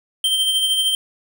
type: tone with tremolo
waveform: square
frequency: 3136 Hz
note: G7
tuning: in tune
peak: -15 dBFS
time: 0.24-0.95 s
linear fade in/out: 2 ms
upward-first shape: sine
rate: 13 Hz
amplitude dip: 40%
effects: none